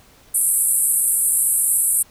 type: band-pass noise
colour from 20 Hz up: white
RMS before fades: -18 dBFS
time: 0.34-2.03 s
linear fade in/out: 10 ms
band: 8200 to 12000 Hz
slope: 96 dB/octave
effects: pink hiss -51 dBFS RMS until 2.1 s